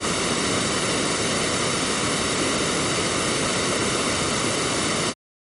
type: noise with comb filter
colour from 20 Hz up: pink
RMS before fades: -22 dBFS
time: 0-5.14 s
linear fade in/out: 50 ms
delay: 1.2 ms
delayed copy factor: -0.5
effects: high-pass 100 Hz 12 dB/octave + MP3 48 kbps